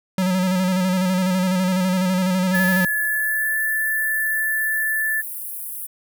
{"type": "tone with vibrato", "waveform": "square", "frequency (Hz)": 185, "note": "F#3", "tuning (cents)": 0, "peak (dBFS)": -18, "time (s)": [0.18, 2.85], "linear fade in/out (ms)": 2, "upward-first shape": "square", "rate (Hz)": 12, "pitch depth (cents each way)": 37}
{"type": "tone with pitch glide", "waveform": "sine", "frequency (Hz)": [1716, 1750], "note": ["A6", "A6"], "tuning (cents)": [-44, -10], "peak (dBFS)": -19, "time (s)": [2.53, 5.22], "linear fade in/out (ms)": 20, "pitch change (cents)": 34, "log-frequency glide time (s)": [2.95, 3.6]}
{"type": "high-pass noise", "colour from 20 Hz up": "pink", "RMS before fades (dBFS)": -31, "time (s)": [2.54, 5.87], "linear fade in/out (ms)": 10, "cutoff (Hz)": 10000, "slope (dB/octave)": 48}
{"effects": []}